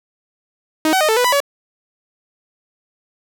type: tone with pitch steps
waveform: sawtooth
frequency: 313.3 / 757 / 617 / 441.7 / 493.4 / 990 / 566 Hz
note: D#4 / F#5 / D#5 / A4 / B4 / B5 / C#5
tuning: +12 / +39 / -15 / +7 / -2 / +4 / +36 cents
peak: -9 dBFS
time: 0.85-1.403 s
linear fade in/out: 2 ms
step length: 79 ms
effects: none